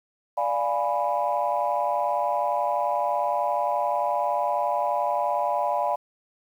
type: chord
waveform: sine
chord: D diminished seventh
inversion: none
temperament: equal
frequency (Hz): 587.3 / 698.5 / 830.6 / 987.8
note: D5 / F5 / Ab5 / Cb6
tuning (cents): 0 / 0 / 0 / 0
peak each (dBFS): -27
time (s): 0.37-5.96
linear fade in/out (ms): 10
effects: tanh soft clip ceiling -13 dBFS + 9-bit